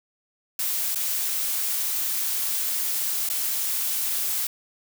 blue noise with dropouts, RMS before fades -26 dBFS, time 0.59-4.47 s, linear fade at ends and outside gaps 2 ms, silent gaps 0.947-0.957 / 3.289-3.299 s, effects none

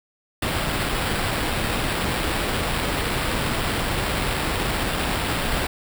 pink noise with sample-and-hold, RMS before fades -24 dBFS, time 0.42-5.67 s, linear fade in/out 5 ms, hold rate 6300 Hz, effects none

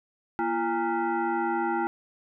sine tone with frequency modulation, 236.6 Hz, A#3, 26 cents sharp, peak -24 dBFS, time 0.39-1.87 s, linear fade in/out 0 ms, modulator 577 Hz, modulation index 1.9, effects none

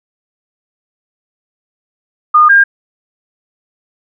sine tone pair in turn, 1221 / 1608.4 Hz, D#6 / G6, -33 / +44 cents, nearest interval perfect fourth, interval 477 cents, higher second, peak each -3 dBFS, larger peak neither, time 2.34-2.49 / 2.49-2.64 s, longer neither, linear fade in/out 10 ms, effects none

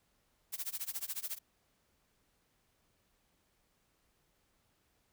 blue noise with tremolo, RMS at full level -37 dBFS, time 0.52-1.39 s, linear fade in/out 20 ms, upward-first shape sine, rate 14 Hz, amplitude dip 95%, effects pink hiss -75 dBFS RMS until 5.12 s

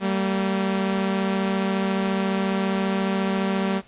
sawtooth tone pair together, 193.19 / 227.7 Hz, G3 / A#3, -25 / -40 cents, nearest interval minor third, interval 285 cents, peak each -18 / -24 dBFS, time 0-3.82 s, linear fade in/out 50 ms, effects pink hiss -52 dBFS RMS until 3.87 s + resampled to 8000 Hz

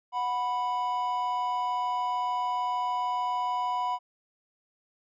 triangle tone pair together, 734.5 / 987.8 Hz, F#5 / B5, -13 / 0 cents, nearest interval perfect fourth, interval 513 cents, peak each -30 / -26 dBFS, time 0.12-3.99 s, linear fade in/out 50 ms, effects resampled to 16000 Hz

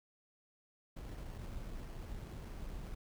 brown noise with sample-and-hold, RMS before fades -45 dBFS, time 0.96-2.95 s, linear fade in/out 10 ms, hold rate 3675 Hz, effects none

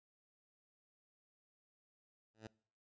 10% pulse tone with exponential growth, 110 Hz, A2, in tune, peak -37 dBFS, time 2.34-2.47 s, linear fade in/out 5 ms, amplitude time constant 28 ms, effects noise-tail reverb RT60 0.5 s tail -23 dB re dry + resampled to 16000 Hz

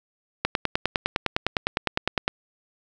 click train, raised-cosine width 0.3 ms, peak -5 dBFS, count 19, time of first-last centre 0.45-2.279 s, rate 9.84 Hz, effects none

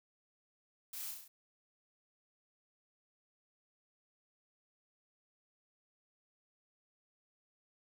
blue noise with echo, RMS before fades -45 dBFS, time 0.93-1.11 s, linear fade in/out 5 ms, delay 34 ms, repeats 5, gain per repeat -3 dB, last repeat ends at 1.28 s, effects none

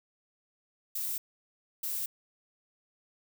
violet noise bursts at uneven times, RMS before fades -34 dBFS, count 2, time 0.95-1.18 / 1.83-2.06 s, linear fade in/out 5 ms, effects none

